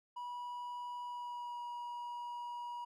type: tone with pitch glide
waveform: triangle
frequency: 974 to 961.7 Hz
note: B5 to B5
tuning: -24 to -46 cents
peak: -39 dBFS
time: 0.16-2.85 s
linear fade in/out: 10 ms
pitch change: -22 cents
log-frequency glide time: 1.05-1.61 s
effects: none